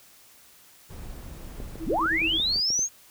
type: noise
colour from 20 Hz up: brown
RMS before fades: -39 dBFS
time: 0.89-2.61 s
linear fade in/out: 20 ms
type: clicks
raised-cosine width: 2 ms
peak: -26 dBFS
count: 10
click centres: 1.602 / 1.756 / 1.941 / 1.99 / 2.059 / 2.217 / 2.4 / 2.56 / 2.704 / 2.792 s
type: tone with tremolo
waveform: sine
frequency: 324.2 Hz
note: E4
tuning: 29 cents flat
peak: -27 dBFS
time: 1.79-2.39 s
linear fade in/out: 50 ms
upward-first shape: sine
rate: 9.2 Hz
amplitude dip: 90%
type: linear sweep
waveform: sine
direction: up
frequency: 46.75 to 6670 Hz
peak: -22 dBFS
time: 1.85-2.89 s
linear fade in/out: 50 ms
effects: white hiss -54 dBFS RMS until 3.1 s